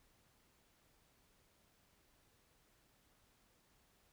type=silence; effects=pink hiss -73 dBFS RMS until 4.12 s